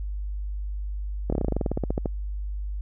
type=slowing click train; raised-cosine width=2 ms; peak=-12 dBFS; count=17; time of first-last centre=1.3-2.058 s; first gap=25 ms; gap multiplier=1.08; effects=added 50 Hz sine -28 dBFS peak until 2.81 s